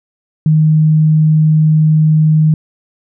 sine tone, 155.56 Hz, D#3, in tune, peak -6 dBFS, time 0.46-2.54 s, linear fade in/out 2 ms, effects none

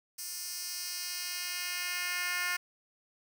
10% pulse tone with high-pass filter sweep, 356.5 Hz, F4, 36 cents sharp, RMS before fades -36 dBFS, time 0.18-2.57 s, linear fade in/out 10 ms, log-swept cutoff 6900 to 1700 Hz, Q 1.2, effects none

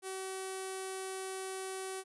sawtooth tone with low-pass filter, 380 Hz, F#4, 46 cents sharp, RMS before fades -41 dBFS, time 0.02-2.04 s, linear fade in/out 50 ms, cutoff 9600 Hz, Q 5.3, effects none

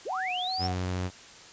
sine linear sweep, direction up, 290.2 to 5588 Hz, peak -31 dBFS, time 0.05-0.68 s, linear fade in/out 20 ms
sine tone with vibrato, 740 Hz, F#5, in tune, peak -31 dBFS, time 0.08-0.76 s, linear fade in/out 50 ms, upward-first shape square, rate 2.5 Hz, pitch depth 24 cents each way
sawtooth tone, 91.4 Hz, F#2, 21 cents flat, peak -25 dBFS, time 0.58-1.11 s, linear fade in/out 50 ms
effects white hiss -49 dBFS RMS until 1.52 s + resampled to 16000 Hz

